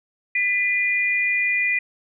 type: tone pair together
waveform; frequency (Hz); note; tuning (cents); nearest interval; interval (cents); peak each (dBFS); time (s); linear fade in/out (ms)
sine; 1996 / 2422; B6 / D#7; +18 / -47; minor third; 335; -21; 0.35-1.79; 5
effects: none